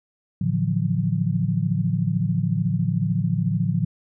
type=tone cluster; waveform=sine; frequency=111.3 / 144.8 / 167 / 180.7 Hz; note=A2 / D3 / E3 / F#3; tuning=+20 / -24 / +23 / -41 cents; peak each=-25 dBFS; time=0.41-3.85 s; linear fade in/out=5 ms; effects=none